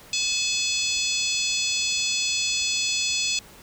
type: harmonic tone with a mistuned harmonic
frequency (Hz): 859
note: A5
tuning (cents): -42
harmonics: 3 / 4 / 5 / 6 / 7 / 8 / 9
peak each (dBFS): -28 / -29 / -30 / -31 / -31 / -32 / -33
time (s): 0.13-3.39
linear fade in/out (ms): 2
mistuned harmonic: 6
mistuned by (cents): -66
effects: pink hiss -48 dBFS RMS until 3.62 s